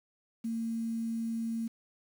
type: tone with quantisation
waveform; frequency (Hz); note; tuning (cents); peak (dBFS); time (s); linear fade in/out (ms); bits
sine; 227.8; A#3; -40; -31; 0.44-1.68; 10; 9
effects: none